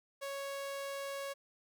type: tone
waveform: sawtooth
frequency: 554.4 Hz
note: C#5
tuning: in tune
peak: -35 dBFS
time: 0.21-1.34 s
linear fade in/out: 20 ms
effects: none